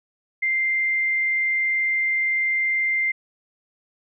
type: tone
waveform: sine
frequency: 2093 Hz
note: C7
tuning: in tune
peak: -19 dBFS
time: 0.42-3.12 s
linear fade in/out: 10 ms
effects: none